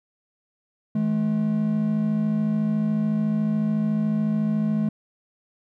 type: tone pair together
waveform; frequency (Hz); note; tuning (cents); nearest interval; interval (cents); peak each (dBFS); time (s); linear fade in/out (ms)
triangle; 160 / 213.9; D#3 / A3; +49 / -49; perfect fourth; 502; -25 / -19; 0.95-4.89; 5
effects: none